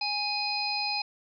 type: harmonic tone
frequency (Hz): 830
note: G#5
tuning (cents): -1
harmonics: 1 / 3 / 5 / 6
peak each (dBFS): -33 / -33 / -33 / -33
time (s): 0.01-1.02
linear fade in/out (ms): 5
effects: none